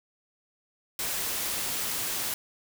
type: noise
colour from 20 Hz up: white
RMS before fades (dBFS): -31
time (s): 0.99-2.34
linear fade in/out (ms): 2
effects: none